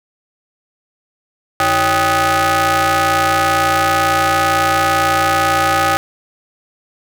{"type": "ring-modulated tone", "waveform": "sawtooth", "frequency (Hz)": 233.1, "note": "A#3", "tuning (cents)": 0, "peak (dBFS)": -5, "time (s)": [1.6, 5.97], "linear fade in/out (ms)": 0, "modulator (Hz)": 1020, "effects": []}